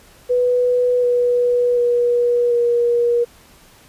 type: tone with pitch steps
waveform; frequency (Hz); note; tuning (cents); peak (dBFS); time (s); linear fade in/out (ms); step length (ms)
sine; 493.9 / 487.9 / 482.1 / 476.2; B4 / B4 / B4 / A#4; 0 / -21 / -42 / +37; -13; 0.29-3.25; 20; 740
effects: pink hiss -48 dBFS RMS until 3.88 s + resampled to 32000 Hz